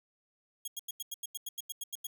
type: tone bursts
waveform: 10% pulse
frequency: 3300 Hz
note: G#7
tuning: 12 cents flat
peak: -28 dBFS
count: 13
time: 0.65-2.07 s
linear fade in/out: 5 ms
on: 28 ms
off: 88 ms
effects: 11-bit